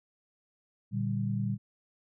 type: chord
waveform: sine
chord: G minor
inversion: first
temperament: equal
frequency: 116.54 / 146.83 / 196 Hz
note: Bb2 / D3 / G3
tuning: 0 / 0 / 0 cents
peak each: -31 / -36 / -32 dBFS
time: 0.91-1.58 s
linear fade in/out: 50 ms
effects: none